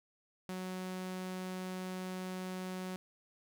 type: tone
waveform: sawtooth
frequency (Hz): 185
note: F#3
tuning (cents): 0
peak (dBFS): -35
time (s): 0.49-2.96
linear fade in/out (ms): 0
effects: none